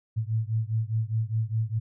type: beating tone pair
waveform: sine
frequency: 109.1 / 114 Hz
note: A2 / A#2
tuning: -14 / -38 cents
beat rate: 4.9 Hz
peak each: -27 / -28 dBFS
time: 0.16-1.8 s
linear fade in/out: 20 ms
effects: none